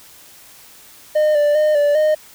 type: tone with pitch steps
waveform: triangle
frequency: 610 / 588 / 610 / 582 / 615 Hz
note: D#5 / D5 / D#5 / D5 / D#5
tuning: -34 / +2 / -34 / -16 / -20 cents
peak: -10 dBFS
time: 1.15-2.15 s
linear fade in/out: 10 ms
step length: 200 ms
effects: white hiss -44 dBFS RMS until 2.34 s